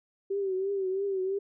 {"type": "tone with vibrato", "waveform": "sine", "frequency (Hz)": 386.6, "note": "G4", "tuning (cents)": -24, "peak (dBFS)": -27, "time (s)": [0.3, 1.39], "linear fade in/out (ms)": 10, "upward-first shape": "triangle", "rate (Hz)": 3, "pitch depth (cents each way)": 78, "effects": []}